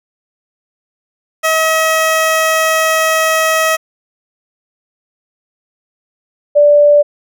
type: tone pair in turn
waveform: 15% pulse / sine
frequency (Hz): 639 / 585.4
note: D#5 / D5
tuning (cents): +46 / -6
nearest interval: major second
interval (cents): 152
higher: first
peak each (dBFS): -4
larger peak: neither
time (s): 1.43-3.77 / 6.55-7.03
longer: first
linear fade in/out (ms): 20
effects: none